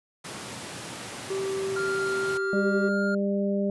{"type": "high-pass noise", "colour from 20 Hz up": "pink", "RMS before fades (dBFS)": -38, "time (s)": [0.24, 2.38], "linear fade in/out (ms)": 10, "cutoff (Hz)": 110, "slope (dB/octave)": 24}
{"type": "tone", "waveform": "triangle", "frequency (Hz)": 387.5, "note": "G4", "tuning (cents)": -20, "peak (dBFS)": -25, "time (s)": [1.3, 2.89], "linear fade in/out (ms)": 5}
{"type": "tone with pitch glide", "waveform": "triangle", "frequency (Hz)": [1396.9, 1408.2], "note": ["F6", "F6"], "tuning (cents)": [0, 14], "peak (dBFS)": -27, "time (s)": [1.76, 3.15], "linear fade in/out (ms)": 5, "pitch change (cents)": 14, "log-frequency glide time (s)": [2.08, 3]}
{"type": "harmonic tone", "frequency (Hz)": 199.4, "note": "G3", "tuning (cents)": 30, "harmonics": [1, 2, 3], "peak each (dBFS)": [-25, -30, -30], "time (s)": [2.53, 3.7], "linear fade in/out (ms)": 2}
{"effects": ["resampled to 24000 Hz"]}